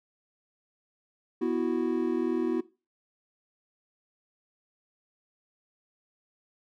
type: chord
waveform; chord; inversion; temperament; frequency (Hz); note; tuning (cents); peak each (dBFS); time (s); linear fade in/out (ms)
triangle; B suspended fourth; none; equal; 246.9 / 329.6 / 370; B3 / E4 / F#4; 0 / 0 / 0; -29 / -27 / -27; 1.41-2.61; 10
effects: noise-tail reverb RT60 0.3 s tail -19 dB re dry